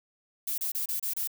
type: noise bursts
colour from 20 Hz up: violet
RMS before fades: -31 dBFS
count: 6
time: 0.47-1.275 s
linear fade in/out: 5 ms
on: 110 ms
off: 29 ms
effects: none